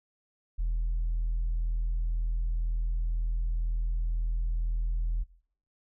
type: tone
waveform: sine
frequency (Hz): 41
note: E1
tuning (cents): -9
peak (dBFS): -24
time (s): 0.58-5.24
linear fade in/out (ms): 20
effects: noise-tail reverb RT60 0.6 s tail -22 dB re dry + tanh soft clip ceiling -24 dBFS